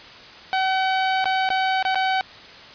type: tone with dropouts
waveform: sawtooth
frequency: 759 Hz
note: F#5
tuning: 44 cents sharp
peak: -15 dBFS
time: 0.53-2.21 s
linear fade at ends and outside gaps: 0 ms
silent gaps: 1.243-1.256 / 1.49-1.503 / 1.826-1.851 / 1.946-1.956 s
effects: white hiss -42 dBFS RMS until 2.74 s + resampled to 11025 Hz